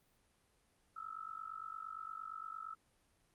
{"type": "tone with amplitude modulation", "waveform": "sine", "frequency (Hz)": 1306, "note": "E6", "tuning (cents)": -17, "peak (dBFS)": -40, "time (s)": [0.96, 2.75], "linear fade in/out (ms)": 10, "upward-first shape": "sine", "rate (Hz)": 48.7, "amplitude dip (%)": 90, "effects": ["pink hiss -74 dBFS RMS until 3.34 s", "Opus 32 kbps"]}